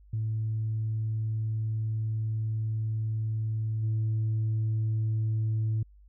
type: tone with level steps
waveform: sine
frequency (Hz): 110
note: A2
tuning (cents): 0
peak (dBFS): -26 / -23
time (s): 0.13-5.83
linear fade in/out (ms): 5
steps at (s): 3.82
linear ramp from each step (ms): 20
effects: tanh soft clip ceiling -23 dBFS + added 50 Hz sine -52 dBFS peak until 6.08 s